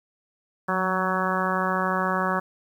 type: harmonic tone with a mistuned harmonic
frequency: 186.8 Hz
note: F#3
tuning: 17 cents sharp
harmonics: 1 / 2 / 3 / 4 / 5 / 6 / 7 / 8 / 9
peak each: -29 / -33 / -31 / -32 / -31 / -28 / -31 / -32 / -32 dBFS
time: 0.68-2.4 s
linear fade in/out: 10 ms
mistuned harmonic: 1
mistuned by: -33 cents
effects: 9-bit